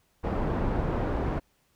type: low-pass noise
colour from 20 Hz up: pink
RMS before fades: -28 dBFS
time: 0.23-1.4 s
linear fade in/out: 20 ms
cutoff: 930 Hz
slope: 12 dB/octave
effects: pink hiss -69 dBFS RMS until 1.75 s